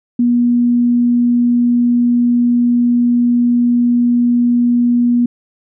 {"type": "tone", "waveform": "sine", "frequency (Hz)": 241, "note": "B3", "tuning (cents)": -42, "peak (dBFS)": -9, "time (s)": [0.19, 5.26], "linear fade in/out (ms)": 5, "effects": []}